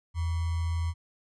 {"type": "tone with sample-and-hold", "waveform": "sine", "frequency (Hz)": 83.2, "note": "E2", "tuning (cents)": 17, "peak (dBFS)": -26, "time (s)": [0.14, 0.94], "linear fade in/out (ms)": 50, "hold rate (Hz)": 1050, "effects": ["resampled to 22050 Hz"]}